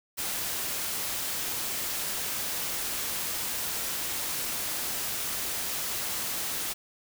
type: noise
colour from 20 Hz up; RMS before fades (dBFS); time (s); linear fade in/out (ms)
white; -32; 0.17-6.74; 20
effects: none